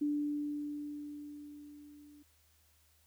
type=tone with level ramp; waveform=sine; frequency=293.7 Hz; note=D4; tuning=in tune; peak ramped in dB=-29 to -55 dBFS; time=0.01-2.23 s; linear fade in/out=10 ms; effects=added 77 Hz sine -70 dBFS peak until 3.06 s + white hiss -70 dBFS RMS until 3.06 s